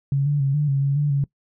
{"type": "tone with pitch steps", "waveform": "sine", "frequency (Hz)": [138.8, 145.4, 137.1, 148.2, 137.8, 139.4, 146.5, 140.1], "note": ["C#3", "D3", "C#3", "D3", "C#3", "C#3", "D3", "C#3"], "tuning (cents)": [3, -17, -19, 16, -10, 10, -4, 19], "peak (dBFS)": -17, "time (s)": [0.12, 1.24], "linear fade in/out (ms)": 2, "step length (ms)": 140, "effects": ["noise-tail reverb RT60 0.1 s tail -22 dB re dry"]}